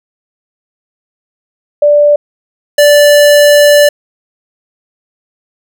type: tone pair in turn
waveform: sine / square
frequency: 587 / 584.5 Hz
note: D5 / D5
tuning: -1 / -8 cents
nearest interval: unison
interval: 7 cents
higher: first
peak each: -3 dBFS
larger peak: neither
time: 1.82-2.16 / 2.78-3.89 s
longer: second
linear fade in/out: 5 ms
effects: none